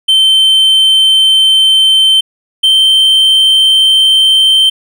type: tone pair in turn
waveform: triangle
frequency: 3100 / 3117 Hz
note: G7 / G7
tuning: -20 / -11 cents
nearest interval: unison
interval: 9 cents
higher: second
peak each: -3 dBFS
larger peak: neither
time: 0.08-2.21 / 2.63-4.7 s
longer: first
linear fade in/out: 10 ms
effects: none